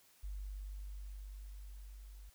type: tone with level ramp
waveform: sine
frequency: 49.31 Hz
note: G1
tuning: 11 cents sharp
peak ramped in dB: -40 to -50 dBFS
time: 0.23-2.3 s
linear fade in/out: 10 ms
effects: white hiss -67 dBFS RMS until 2.34 s